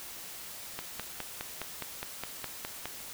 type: click train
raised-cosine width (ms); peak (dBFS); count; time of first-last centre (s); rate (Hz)
0.3; -19; 11; 0.79-2.856; 4.84
effects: white hiss -44 dBFS RMS until 3.13 s